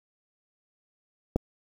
clicks, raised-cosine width 2 ms, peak -10 / -28 dBFS, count 2, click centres 1.36 / 1.364 s, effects 8-bit

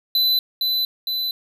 square tone with echo, 4009 Hz, B7, 25 cents sharp, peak -16 dBFS, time 0.15-0.39 s, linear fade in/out 2 ms, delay 460 ms, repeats 2, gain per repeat -3 dB, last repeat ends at 1.31 s, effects none

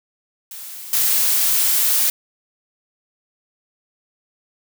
blue noise with level steps, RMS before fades -34 / -17 dBFS, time 0.51-2.1 s, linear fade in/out 2 ms, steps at 0.93 s, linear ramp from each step 2 ms, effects none

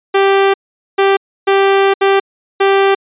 sawtooth tone bursts at uneven times, 392 Hz, G4, in tune, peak -4 dBFS, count 5, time 0.14-0.54 / 0.98-1.17 / 1.47-1.94 / 2.01-2.2 / 2.6-2.95 s, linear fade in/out 10 ms, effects resampled to 8000 Hz

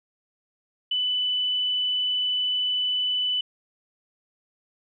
sine tone, 2991 Hz, F#7, 18 cents sharp, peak -22 dBFS, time 0.91-3.41 s, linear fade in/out 5 ms, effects none

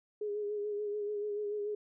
sine tone with vibrato, 415.3 Hz, G#4, in tune, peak -33 dBFS, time 0.21-1.75 s, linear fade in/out 5 ms, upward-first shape sine, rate 6.9 Hz, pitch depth 33 cents each way, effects none

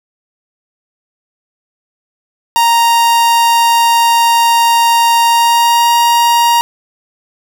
45% pulse tone with pitch glide, 932.3 to 941.5 Hz, A#5 to A#5, 0 to +17 cents, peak -7 dBFS, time 2.56-6.61 s, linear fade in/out 0 ms, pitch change +17 cents, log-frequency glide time 5.25-5.89 s, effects none

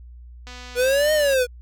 click train, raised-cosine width 0.2 ms, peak -23 dBFS, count 216, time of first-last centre 0.47-1.337 s, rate 248 Hz
square linear two-way sweep, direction up then down, 480.8 to 622.3 to 480.8 Hz, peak -17 dBFS, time 0.75-1.47 s, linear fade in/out 50 ms, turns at 1.13 s
effects added 60 Hz sine -39 dBFS peak until 1.61 s

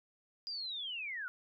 sine linear sweep, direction down, 4905 to 1396.9 Hz, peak -38 dBFS, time 0.47-1.28 s, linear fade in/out 0 ms, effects none

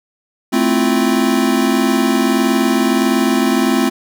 square chord, F major seventh, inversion first, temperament equal, 220 / 261.6 / 329.6 / 349.2 Hz, A3 / C4 / E4 / F4, 0 / 0 / 0 / 0 cents, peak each -18 / -16 / -22 / -20 dBFS, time 0.52-3.9 s, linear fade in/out 20 ms, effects none

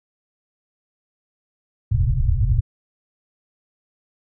white low-pass noise, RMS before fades -18 dBFS, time 1.91-2.61 s, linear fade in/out 10 ms, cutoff 130 Hz, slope 96 dB/octave, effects none

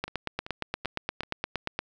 two click trains, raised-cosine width 0.3 ms, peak -23 / -13 dBFS, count 4 / 16, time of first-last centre 0.08-1.234 / 0.04-1.79 s, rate 2.6 / 8.57 Hz, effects none

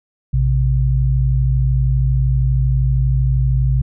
sine tone pair together, 58.1 / 130.81 Hz, A#1 / C3, -5 / 0 cents, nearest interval octave + major second, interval 1405 cents, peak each -15 dBFS, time 0.33-3.82 s, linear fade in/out 10 ms, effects none

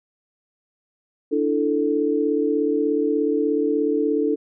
sine chord, D suspended second, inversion none, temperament just, 293.7 / 330.4 / 440.5 Hz, D4 / E4 / A4, 0 / +4 / +2 cents, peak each -22 / -25 / -21 dBFS, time 1.31-4.36 s, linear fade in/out 20 ms, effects none

